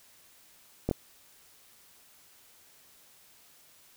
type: clicks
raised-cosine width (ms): 2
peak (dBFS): -14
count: 2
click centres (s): 0.89 / 0.912
effects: white hiss -59 dBFS RMS until 3.96 s